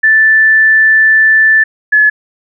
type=tone pair in turn; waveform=sine; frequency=1760 / 1709.9 Hz; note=A6 / A6; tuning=0 / -50 cents; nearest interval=unison; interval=50 cents; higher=first; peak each=-4 dBFS; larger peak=neither; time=0.03-1.64 / 1.92-2.1 s; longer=first; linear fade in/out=10 ms; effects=none